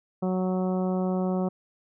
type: harmonic tone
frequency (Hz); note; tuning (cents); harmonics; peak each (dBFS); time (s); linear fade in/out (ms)
185; F#3; 0; 1 / 2 / 3 / 4 / 5 / 6 / 7; -25 / -31 / -33 / -36 / -43 / -44 / -46; 0.22-1.49; 10
effects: none